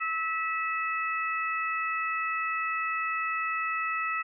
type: harmonic tone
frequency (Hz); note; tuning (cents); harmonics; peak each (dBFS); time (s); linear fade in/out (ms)
650; E5; -24; 2 / 3 / 4; -30 / -33 / -34; 0-4.23; 20
effects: none